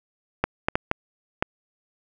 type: clicks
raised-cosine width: 0.5 ms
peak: -5 dBFS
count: 5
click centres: 0.44 / 0.685 / 0.755 / 0.914 / 1.425 s
effects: none